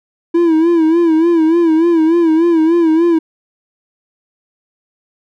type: tone with vibrato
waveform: triangle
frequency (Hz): 329.6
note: E4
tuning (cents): 0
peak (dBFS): -6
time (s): 0.34-3.19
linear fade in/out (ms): 10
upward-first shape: sine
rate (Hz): 3.4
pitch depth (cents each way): 83
effects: none